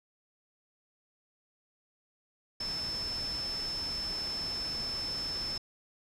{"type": "tone in noise", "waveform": "sine", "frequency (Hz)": 5274, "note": "E8", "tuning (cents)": 0, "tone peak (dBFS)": -33, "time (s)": [2.6, 5.58], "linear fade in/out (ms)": 5, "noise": "pink", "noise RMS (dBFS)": -43, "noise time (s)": [2.6, 5.58], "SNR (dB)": 7, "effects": ["low-pass 9000 Hz 12 dB/octave"]}